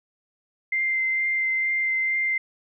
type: tone with vibrato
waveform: sine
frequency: 2086 Hz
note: C7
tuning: 6 cents flat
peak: -21 dBFS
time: 0.72-2.38 s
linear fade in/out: 5 ms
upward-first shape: sine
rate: 2.2 Hz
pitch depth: 10 cents each way
effects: none